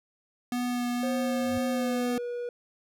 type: tone with vibrato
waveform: square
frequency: 244.4 Hz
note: B3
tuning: 18 cents flat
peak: -28 dBFS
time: 0.52-2.18 s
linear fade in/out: 2 ms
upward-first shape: sine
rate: 2 Hz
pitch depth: 11 cents each way
type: tone with pitch glide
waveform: triangle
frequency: 530 to 483.2 Hz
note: C5 to B4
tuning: +22 to -38 cents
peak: -29 dBFS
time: 1.03-2.49 s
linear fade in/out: 2 ms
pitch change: -160 cents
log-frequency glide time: 1.67-2.15 s
type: tone with exponential growth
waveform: sine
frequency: 98 Hz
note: G2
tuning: in tune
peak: -33 dBFS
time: 1.32-1.58 s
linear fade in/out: 0 ms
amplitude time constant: 55 ms
effects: none